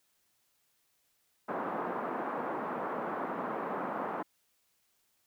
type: band-pass noise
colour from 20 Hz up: white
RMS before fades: -36 dBFS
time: 1.48-4.23 s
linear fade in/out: 10 ms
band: 190 to 1200 Hz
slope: 24 dB/octave
effects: white hiss -74 dBFS RMS until 5.26 s